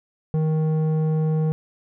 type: tone with low-pass filter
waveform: square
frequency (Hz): 156.8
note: D#3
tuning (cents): +14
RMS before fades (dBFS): -21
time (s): 0.34-1.52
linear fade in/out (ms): 0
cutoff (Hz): 510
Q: 0.82
effects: none